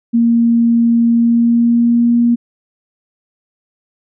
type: tone with pitch glide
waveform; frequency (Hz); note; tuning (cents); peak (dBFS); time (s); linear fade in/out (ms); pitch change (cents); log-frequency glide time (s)
sine; 233.1 to 237; A#3 to A#3; 0 to +29; -8; 0.13-2.36; 20; +29; 1.12-2.17
effects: none